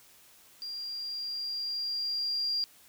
sine tone with level ramp, 4777 Hz, D8, 29 cents sharp, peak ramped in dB -36 to -27 dBFS, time 0.62-2.64 s, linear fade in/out 0 ms, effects white hiss -58 dBFS RMS until 2.88 s

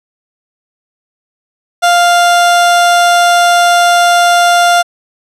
30% pulse tone, 698.5 Hz, F5, in tune, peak -3 dBFS, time 1.82-4.83 s, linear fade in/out 20 ms, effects low-pass 11000 Hz 12 dB/octave

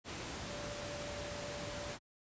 sine tone in noise, 583 Hz, D5, 13 cents flat, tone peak -45 dBFS, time 0.47-1.96 s, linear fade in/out 50 ms, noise pink, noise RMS -43 dBFS, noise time 0.04-1.99 s, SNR -5 dB, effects high-pass 60 Hz 12 dB/octave + resampled to 16000 Hz

